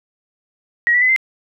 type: tone with pitch steps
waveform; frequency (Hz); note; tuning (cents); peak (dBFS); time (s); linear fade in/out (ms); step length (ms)
sine; 1900 / 1957.9 / 2018 / 2079; A#6 / B6 / B6 / C7; +33 / -16 / +37 / -12; -11; 0.87-1.162; 0; 73
effects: none